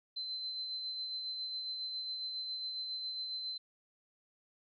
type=tone with tremolo; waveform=sine; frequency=4070 Hz; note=C8; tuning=49 cents flat; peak=-36 dBFS; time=0.16-3.58 s; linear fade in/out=10 ms; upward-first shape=sine; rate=7.3 Hz; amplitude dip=30%; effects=none